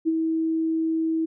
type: tone with ADSR envelope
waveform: sine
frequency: 323 Hz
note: E4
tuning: 35 cents flat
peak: -17 dBFS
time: 0.05-1.26 s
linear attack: 29 ms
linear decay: 33 ms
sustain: -4 dB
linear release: 15 ms
effects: none